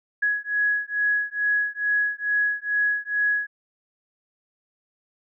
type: beating tone pair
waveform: sine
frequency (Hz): 1673 / 1675.3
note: G#6 / G#6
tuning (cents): +12 / +15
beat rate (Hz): 2.3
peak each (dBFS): -24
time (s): 0.22-3.47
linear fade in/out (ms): 10
effects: none